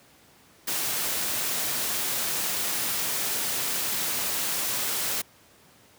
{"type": "noise", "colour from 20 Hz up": "white", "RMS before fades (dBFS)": -28, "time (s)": [0.67, 5.22], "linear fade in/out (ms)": 10, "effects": ["pink hiss -56 dBFS RMS until 5.98 s", "high-pass 100 Hz 12 dB/octave"]}